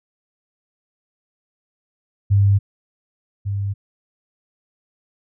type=tone pair in turn; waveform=sine; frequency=99.9 / 99.9 Hz; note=G2 / G2; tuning=+33 / +33 cents; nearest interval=unison; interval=0 cents; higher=neither; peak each=-11 / -20 dBFS; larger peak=first; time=2.3-2.59 / 3.45-3.74 s; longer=neither; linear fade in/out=20 ms; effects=none